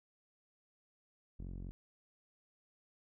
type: tone with low-pass filter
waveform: sawtooth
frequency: 45.06 Hz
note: F#1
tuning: 45 cents flat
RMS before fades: -45 dBFS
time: 1.39-1.71 s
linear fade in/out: 0 ms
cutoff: 260 Hz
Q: 1.1
effects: none